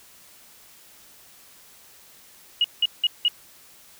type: tone bursts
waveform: sine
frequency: 2889 Hz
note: F#7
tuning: 42 cents flat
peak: -16 dBFS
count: 4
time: 2.61-3.282 s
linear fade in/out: 2 ms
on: 33 ms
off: 180 ms
effects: white hiss -51 dBFS RMS until 3.99 s